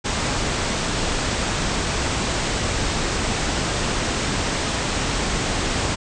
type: low-pass noise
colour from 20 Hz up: pink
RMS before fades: -23 dBFS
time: 0.04-5.96 s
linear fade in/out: 20 ms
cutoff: 8500 Hz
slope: 96 dB/octave
effects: none